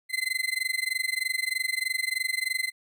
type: tone with amplitude modulation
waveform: 35% pulse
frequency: 2053 Hz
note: C7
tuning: 33 cents flat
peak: -21 dBFS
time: 0.09-2.72 s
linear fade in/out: 50 ms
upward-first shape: sine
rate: 23.2 Hz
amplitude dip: 95%
effects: none

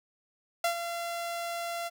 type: tone with ADSR envelope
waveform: sawtooth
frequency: 684 Hz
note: F5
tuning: 36 cents flat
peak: -20 dBFS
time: 0.64-1.9 s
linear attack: 4 ms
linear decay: 97 ms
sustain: -9 dB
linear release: 31 ms
effects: none

